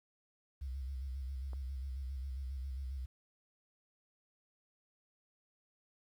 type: tone with vibrato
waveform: sine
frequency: 66.2 Hz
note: C2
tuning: 21 cents sharp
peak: -38 dBFS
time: 0.61-3.06 s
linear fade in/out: 10 ms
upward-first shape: square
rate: 7.4 Hz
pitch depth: 67 cents each way
type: click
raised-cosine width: 1 ms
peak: -39 dBFS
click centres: 1.533 s
effects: 11-bit